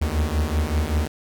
45% pulse beating tone pair, 73.42 / 78.62 Hz, D2 / D#2, 0 / +19 cents, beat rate 5.2 Hz, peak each -23 dBFS, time 0.01-1.08 s, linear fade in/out 10 ms, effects none

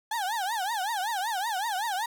35% pulse tone with vibrato, 830.6 Hz, G#5, in tune, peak -26 dBFS, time 0.11-2.06 s, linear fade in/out 5 ms, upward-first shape triangle, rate 5.3 Hz, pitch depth 260 cents each way, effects none

